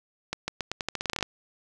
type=accelerating click train; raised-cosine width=0.2 ms; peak=-12 dBFS; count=15; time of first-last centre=0.33-1.227 s; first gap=150 ms; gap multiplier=0.85; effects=none